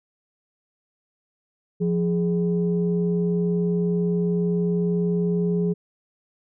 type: tone pair together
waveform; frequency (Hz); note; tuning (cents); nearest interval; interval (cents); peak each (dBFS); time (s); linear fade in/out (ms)
sine; 174.61 / 416.6; F3 / G#4; 0 / +5; octave + minor third; 1505; -20 / -24; 1.8-5.74; 20
effects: tanh soft clip ceiling -12 dBFS